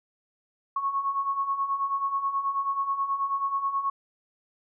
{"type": "beating tone pair", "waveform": "sine", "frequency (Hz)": [1095, 1104.3], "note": ["C#6", "C#6"], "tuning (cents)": [-22, -7], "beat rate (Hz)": 9.3, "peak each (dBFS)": [-32, -26], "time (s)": [0.76, 3.9], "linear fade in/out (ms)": 5, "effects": []}